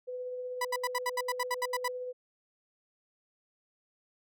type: tone with tremolo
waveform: sine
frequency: 501 Hz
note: B4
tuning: 25 cents sharp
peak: -34 dBFS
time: 0.07-2.13 s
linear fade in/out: 20 ms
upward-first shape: triangle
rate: 16 Hz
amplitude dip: 30%
type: tone bursts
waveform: 30% pulse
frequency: 987.8 Hz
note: B5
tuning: in tune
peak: -26 dBFS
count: 12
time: 0.61-1.881 s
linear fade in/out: 5 ms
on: 39 ms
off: 73 ms
effects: none